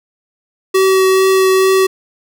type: tone with vibrato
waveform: square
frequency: 380 Hz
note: F#4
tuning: 46 cents sharp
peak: -9 dBFS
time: 0.74-1.87 s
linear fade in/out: 10 ms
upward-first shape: triangle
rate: 2.3 Hz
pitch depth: 10 cents each way
effects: none